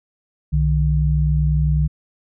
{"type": "tone pair together", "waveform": "sine", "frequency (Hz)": [63.8, 151.74], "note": ["C2", "D#3"], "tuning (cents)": [-43, -43], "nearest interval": "octave + minor third", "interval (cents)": 1500, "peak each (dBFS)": -17, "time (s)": [0.52, 1.88], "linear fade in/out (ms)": 20, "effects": []}